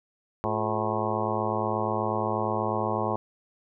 harmonic tone with a mistuned harmonic, 108.3 Hz, A2, 27 cents flat, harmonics 1 / 2 / 3 / 4 / 5 / 6 / 7 / 8 / 9 / 10, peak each -34 / -34 / -34 / -34 / -34 / -34 / -34 / -34 / -34 / -34 dBFS, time 0.44-3.16 s, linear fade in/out 0 ms, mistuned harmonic 3, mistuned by +130 cents, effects none

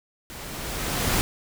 pink noise with level ramp, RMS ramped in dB -39 to -22 dBFS, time 0.3-1.21 s, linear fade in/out 0 ms, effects none

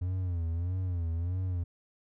triangle tone with vibrato, 87.6 Hz, F2, 6 cents sharp, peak -27 dBFS, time 0.01-1.64 s, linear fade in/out 10 ms, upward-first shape sine, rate 1.6 Hz, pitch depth 110 cents each way, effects none

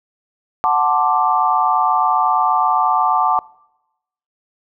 sine chord, D dominant seventh, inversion first, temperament equal, 740 / 880 / 1046.5 / 1174.7 Hz, F#5 / A5 / C6 / D6, 0 / 0 / 0 / 0 cents, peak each -18 / -17 / -22 / -17 dBFS, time 0.64-3.39 s, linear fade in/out 0 ms, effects noise-tail reverb RT60 0.9 s tail -23 dB re dry

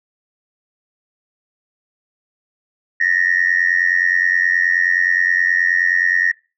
sine tone with amplitude modulation, 1852 Hz, A#6, 12 cents flat, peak -8 dBFS, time 3-6.32 s, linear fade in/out 10 ms, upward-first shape sine, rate 89.5 Hz, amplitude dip 95%, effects noise-tail reverb RT60 0.3 s tail -23 dB re dry + tanh soft clip ceiling -6 dBFS

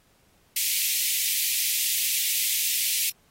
white high-pass noise, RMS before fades -25 dBFS, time 0.56-3.1 s, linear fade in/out 5 ms, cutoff 2100 Hz, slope 48 dB/octave, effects pink hiss -63 dBFS RMS until 3.3 s + AAC 48 kbps

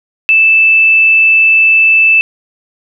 sine tone, 2637 Hz, E7, in tune, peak -4 dBFS, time 0.29-2.21 s, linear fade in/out 0 ms, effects none

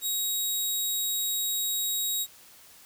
10% pulse tone, 3800 Hz, A#7, 33 cents sharp, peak -19 dBFS, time 0.01-2.27 s, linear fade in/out 50 ms, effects white hiss -53 dBFS RMS until 2.85 s

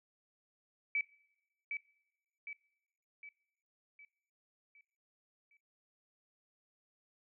sine tone with echo, 2297 Hz, D7, 39 cents flat, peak -30 dBFS, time 0.95-1.01 s, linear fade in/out 2 ms, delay 760 ms, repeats 6, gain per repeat -6 dB, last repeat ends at 5.57 s, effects noise-tail reverb RT60 0.9 s tail -22 dB re dry

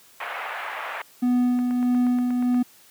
pink band-pass noise, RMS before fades -32 dBFS, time 0.2-1.02 s, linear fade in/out 5 ms, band 700 to 2400 Hz, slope 24 dB/octave
triangle tone with tremolo, 246.9 Hz, B3, in tune, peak -15 dBFS, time 1.22-2.63 s, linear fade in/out 10 ms, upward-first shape sine, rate 1.6 Hz, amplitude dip 35%
click train, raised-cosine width 0.5 ms, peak -25 dBFS, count 9, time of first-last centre 1.59-2.545 s, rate 8.38 Hz
effects white hiss -53 dBFS RMS until 2.9 s + high-pass 100 Hz 12 dB/octave

